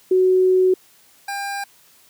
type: tone pair in turn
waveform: sine / 25% pulse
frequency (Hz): 371.4 / 799.8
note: F#4 / G5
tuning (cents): +7 / +35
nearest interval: octave + minor second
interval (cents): 1328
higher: second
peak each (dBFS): -12 / -21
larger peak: first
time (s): 0.11-0.74 / 1.28-1.64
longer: first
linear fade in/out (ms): 5
effects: white hiss -53 dBFS RMS until 2.09 s + high-pass 80 Hz 12 dB/octave